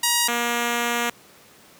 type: tone pair in turn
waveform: 5% pulse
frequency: 951 / 237.8 Hz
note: A#5 / A#3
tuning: +34 / +35 cents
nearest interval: 2 octaves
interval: 2399 cents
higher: first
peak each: -6 / -10 dBFS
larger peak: first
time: 0.03-0.28 / 0.28-1.1 s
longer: second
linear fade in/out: 5 ms
effects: pink hiss -50 dBFS RMS until 1.79 s + high-pass 150 Hz 12 dB/octave